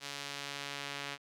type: tone with band-pass filter sweep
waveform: sawtooth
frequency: 141.5 Hz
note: C#3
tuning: 36 cents sharp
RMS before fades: -42 dBFS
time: 0-1.18 s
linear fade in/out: 50 ms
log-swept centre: 4300 to 2800 Hz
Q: 0.92
effects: none